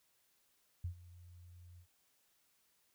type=tone with ADSR envelope; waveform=sine; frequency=87.8 Hz; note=F2; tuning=10 cents sharp; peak=-35 dBFS; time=0.84-1.87 s; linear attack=6 ms; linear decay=94 ms; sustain=-19 dB; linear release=83 ms; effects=white hiss -75 dBFS RMS until 2.94 s